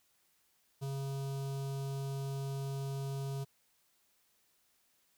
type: tone with notch filter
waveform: square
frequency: 137.1 Hz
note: C#3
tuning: 19 cents flat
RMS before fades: -38 dBFS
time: 0.81-3.45 s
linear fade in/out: 20 ms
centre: 1900 Hz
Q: 0.79
effects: white hiss -73 dBFS RMS until 5.17 s